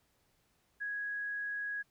sine tone, 1661.2 Hz, G#6, in tune, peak -35 dBFS, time 0.8-1.83 s, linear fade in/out 20 ms, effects pink hiss -74 dBFS RMS until 1.9 s

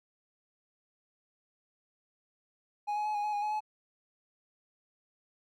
triangle tone with pitch steps, 830 / 841 / 850 / 826 / 844 / 822 / 846 / 854 Hz, G#5 / G#5 / G#5 / G#5 / G#5 / G#5 / G#5 / G#5, -1 / +22 / +40 / -10 / +28 / -18 / +32 / +48 cents, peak -28 dBFS, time 2.87-3.606 s, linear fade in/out 20 ms, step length 92 ms, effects none

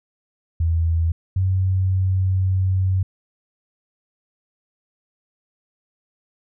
sine tone pair in turn, 82.6 / 94.04 Hz, E2 / F#2, +4 / +29 cents, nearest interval major second, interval 225 cents, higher second, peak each -16 dBFS, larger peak neither, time 0.6-1.12 / 1.36-3.03 s, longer second, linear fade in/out 5 ms, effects none

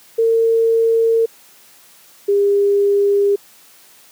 sine tone pair in turn, 454.9 / 402.9 Hz, A#4 / G4, -42 / +48 cents, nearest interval major second, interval 210 cents, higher first, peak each -11 dBFS, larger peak neither, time 0.18-1.26 / 2.28-3.36 s, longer neither, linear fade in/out 10 ms, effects white hiss -47 dBFS RMS until 4.11 s + high-pass 150 Hz 12 dB/octave

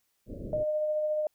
pink low-pass noise, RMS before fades -39 dBFS, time 0.26-0.65 s, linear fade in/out 50 ms, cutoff 610 Hz, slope 96 dB/octave
sine tone with tremolo, 610 Hz, D#5, 34 cents flat, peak -25 dBFS, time 0.53-1.27 s, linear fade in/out 2 ms, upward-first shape sine, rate 14 Hz, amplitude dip 25%
effects white hiss -75 dBFS RMS until 1.34 s

